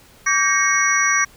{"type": "tone cluster", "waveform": "sine", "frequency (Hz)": [1145, 1583, 1868, 2203, 5810], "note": ["D6", "G6", "A#6", "C#7", "F#8"], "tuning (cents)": [-44, 17, 3, -11, -32], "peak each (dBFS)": -21, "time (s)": [0.26, 1.25], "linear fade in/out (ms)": 10, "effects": ["pink hiss -49 dBFS RMS until 1.36 s"]}